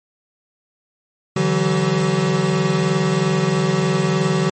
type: tone cluster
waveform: square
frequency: 145.5 / 164.8 / 187.9 / 381.2 Hz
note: D3 / E3 / F#3 / G4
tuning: -16 / 0 / +27 / -48 cents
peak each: -22 dBFS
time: 1.36-4.5 s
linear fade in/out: 5 ms
effects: MP3 32 kbps